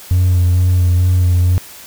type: tone with vibrato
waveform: triangle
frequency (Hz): 89.5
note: F2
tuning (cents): +43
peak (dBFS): -6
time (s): 0.11-1.58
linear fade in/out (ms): 0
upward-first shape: sine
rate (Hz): 2.2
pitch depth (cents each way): 25
effects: tanh soft clip ceiling -4 dBFS + white hiss -36 dBFS RMS until 1.86 s